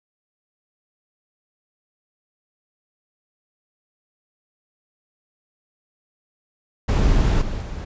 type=noise with level steps; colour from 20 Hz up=brown; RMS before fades=-17 / -26 / -29 dBFS; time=6.88-7.85 s; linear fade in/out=10 ms; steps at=7.41 / 7.61 s; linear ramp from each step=10 ms; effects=resampled to 16000 Hz